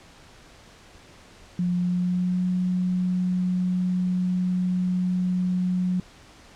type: tone with pitch glide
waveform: sine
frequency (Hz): 177.5 to 181.86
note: F3 to F#3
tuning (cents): +28 to -30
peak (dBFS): -21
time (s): 1.59-6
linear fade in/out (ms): 2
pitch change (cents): +42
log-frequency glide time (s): 1.76-2.45
effects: pink hiss -50 dBFS RMS until 6.55 s + low-pass 7000 Hz 12 dB/octave